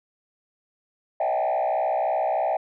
sine tone with frequency modulation, 706 Hz, F5, 19 cents sharp, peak -19 dBFS, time 1.2-2.57 s, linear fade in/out 5 ms, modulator 63.2 Hz, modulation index 1.9, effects tanh soft clip ceiling -19 dBFS

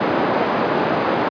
white band-pass noise, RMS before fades -19 dBFS, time 0-1.29 s, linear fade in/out 10 ms, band 170 to 840 Hz, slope 12 dB/octave, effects high-pass 100 Hz 12 dB/octave + resampled to 11025 Hz

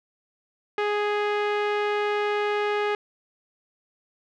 sawtooth tone with low-pass filter, 415.3 Hz, G#4, in tune, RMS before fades -25 dBFS, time 0.78-2.95 s, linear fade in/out 2 ms, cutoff 2400 Hz, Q 1.3, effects none

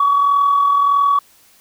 sine tone with amplitude modulation, 1131 Hz, C#6, 34 cents sharp, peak -8 dBFS, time 0-1.19 s, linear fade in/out 5 ms, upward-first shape sine, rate 41.6 Hz, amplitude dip 45%, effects tanh soft clip ceiling -6 dBFS + white hiss -51 dBFS RMS until 1.6 s

